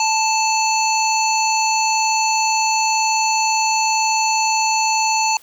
harmonic tone, 879 Hz, A5, 2 cents flat, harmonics 1 / 3 / 5 / 7 / 8, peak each -17 / -22 / -24 / -25 / -26 dBFS, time 0-5.37 s, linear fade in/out 2 ms, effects white hiss -48 dBFS RMS until 5.42 s

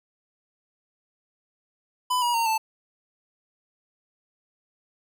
square tone with pitch steps, 1000 / 960 / 920 / 883 Hz, B5 / B5 / A#5 / A5, +21 / -49 / -23 / +6 cents, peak -22 dBFS, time 2.1-2.58 s, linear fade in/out 10 ms, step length 120 ms, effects none

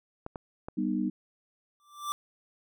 clicks, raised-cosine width 1 ms, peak -23 dBFS, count 3, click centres 0.264 / 0.358 / 0.685 s
sine chord, G augmented, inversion none, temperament just, 196 / 245 / 306.2 Hz, G3 / B3 / D#4, 0 / -14 / -28 cents, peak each -31 dBFS, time 0.77-1.1 s, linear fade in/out 10 ms
square tone with exponential growth, 1174.7 Hz, D6, in tune, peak -28 dBFS, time 1.8-2.12 s, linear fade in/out 0 ms, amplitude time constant 68 ms
effects none

